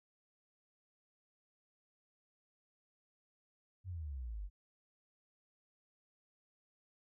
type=exponential sweep; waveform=sine; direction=down; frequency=97.4 to 45.22 Hz; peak=-40 dBFS; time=3.84-4.5 s; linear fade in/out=50 ms; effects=none